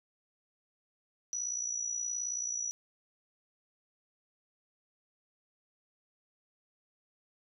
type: tone with amplitude modulation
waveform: sine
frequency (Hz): 5880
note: F#8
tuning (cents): -12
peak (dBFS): -30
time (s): 1.33-2.71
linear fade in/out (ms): 0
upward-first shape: sine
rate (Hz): 58.8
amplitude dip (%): 65
effects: none